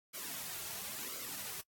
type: noise with flanger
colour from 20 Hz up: white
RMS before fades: -43 dBFS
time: 0.13-1.62 s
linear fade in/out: 20 ms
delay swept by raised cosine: 1.1 to 4 ms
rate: 0.97 Hz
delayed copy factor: -0.75
effects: noise-tail reverb RT60 0.1 s tail -26 dB re dry + AAC 64 kbps